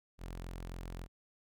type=tone; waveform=sawtooth; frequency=43.65 Hz; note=F1; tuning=in tune; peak=-38 dBFS; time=0.18-1.08 s; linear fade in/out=50 ms; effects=none